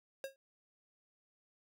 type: tone with exponential decay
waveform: square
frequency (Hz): 541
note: C#5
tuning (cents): -42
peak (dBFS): -37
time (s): 0.24-0.36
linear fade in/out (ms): 1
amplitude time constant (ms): 26
effects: none

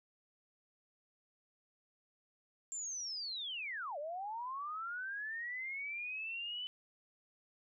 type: linear two-way sweep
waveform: sine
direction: down then up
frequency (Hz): 7380 to 562 to 3021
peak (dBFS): -39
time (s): 2.72-6.67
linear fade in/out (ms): 0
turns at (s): 3.98
effects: none

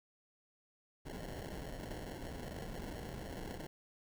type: noise with sample-and-hold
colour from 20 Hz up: pink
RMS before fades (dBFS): -45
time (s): 1.05-3.67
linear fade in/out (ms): 10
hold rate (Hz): 1225
effects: none

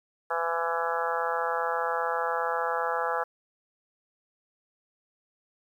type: harmonic tone with a mistuned harmonic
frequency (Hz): 167.5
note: E3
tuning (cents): +28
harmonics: 3 / 4 / 5 / 6 / 7 / 8 / 9 / 10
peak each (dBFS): -32 / -35 / -32 / -35 / -35 / -33 / -39 / -37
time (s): 0.3-3.24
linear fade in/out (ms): 10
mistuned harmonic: 9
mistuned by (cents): -27
effects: 10-bit

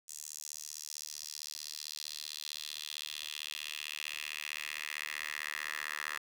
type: tone with high-pass filter sweep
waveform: 10% pulse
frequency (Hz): 75.5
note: D2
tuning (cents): +48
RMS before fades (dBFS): -42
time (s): 0.08-6.18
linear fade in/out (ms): 5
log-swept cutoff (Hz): 7000 to 1600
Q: 2.8
effects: 10-bit

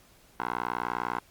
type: tone with band-pass filter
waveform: 10% pulse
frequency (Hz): 60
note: B1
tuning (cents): -49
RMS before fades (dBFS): -32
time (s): 0.4-1.2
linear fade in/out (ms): 0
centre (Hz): 1100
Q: 3.2
effects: pink hiss -59 dBFS RMS until 1.3 s + Opus 48 kbps

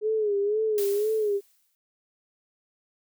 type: tone with vibrato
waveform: sine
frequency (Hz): 419.2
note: G#4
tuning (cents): +16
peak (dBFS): -22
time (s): 0.01-1.41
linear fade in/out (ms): 50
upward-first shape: sine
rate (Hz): 2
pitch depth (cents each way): 84
type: noise with exponential decay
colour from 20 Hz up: blue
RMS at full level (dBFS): -33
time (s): 0.78-1.75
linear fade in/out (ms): 0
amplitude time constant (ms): 210
effects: none

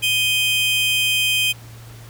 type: tone pair together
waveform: 45% pulse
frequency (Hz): 2500 / 3150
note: D#7 / G7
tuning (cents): +8 / +8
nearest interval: major third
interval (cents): 400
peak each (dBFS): -19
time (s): 0.02-1.53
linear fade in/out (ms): 20
effects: added 115 Hz sine -38 dBFS peak until 2.09 s + pink hiss -45 dBFS RMS until 2.09 s

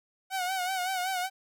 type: tone with vibrato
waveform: sawtooth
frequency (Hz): 743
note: F#5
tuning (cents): +7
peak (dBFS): -25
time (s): 0.3-1.3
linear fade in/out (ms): 50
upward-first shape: sine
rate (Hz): 5.3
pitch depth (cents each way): 66
effects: none

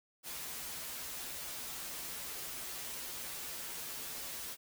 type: noise with comb filter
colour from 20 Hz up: white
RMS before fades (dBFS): -43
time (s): 0.23-4.57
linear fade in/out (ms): 50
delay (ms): 10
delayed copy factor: -0.7
effects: none

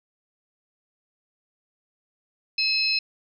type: tone cluster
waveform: sine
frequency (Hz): 2577 / 4152 / 5220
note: E7 / C8 / E8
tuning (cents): -40 / -14 / -18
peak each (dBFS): -25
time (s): 2.58-2.99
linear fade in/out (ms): 5
effects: none

